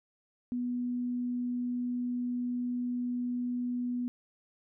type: tone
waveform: sine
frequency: 245.4 Hz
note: B3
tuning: 11 cents flat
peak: -30 dBFS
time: 0.52-4.08 s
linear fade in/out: 0 ms
effects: none